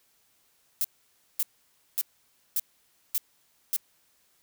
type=noise bursts; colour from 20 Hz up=violet; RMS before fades=-26 dBFS; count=6; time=0.81-3.764 s; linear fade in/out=0 ms; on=34 ms; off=550 ms; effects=white hiss -67 dBFS RMS until 4.42 s